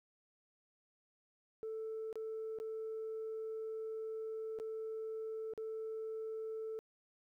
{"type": "tone with dropouts", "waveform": "sine", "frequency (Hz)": 441.5, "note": "A4", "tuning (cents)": 6, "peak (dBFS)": -38, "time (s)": [1.63, 6.79], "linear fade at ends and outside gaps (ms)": 0, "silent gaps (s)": [[2.128, 2.156], [2.587, 2.6], [4.588, 4.599], [5.536, 5.577]], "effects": ["tanh soft clip ceiling -37 dBFS", "13-bit"]}